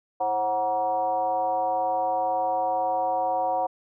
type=tone with frequency modulation; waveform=sine; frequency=740 Hz; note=F#5; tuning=in tune; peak=-22 dBFS; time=0.2-3.67 s; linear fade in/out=10 ms; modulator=206 Hz; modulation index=0.95; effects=none